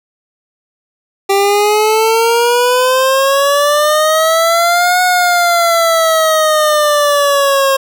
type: exponential two-way sweep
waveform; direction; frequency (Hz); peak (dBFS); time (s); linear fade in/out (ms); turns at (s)
25% pulse; up then down; 392 to 730 to 538; -5; 1.29-7.77; 10; 5.02
effects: none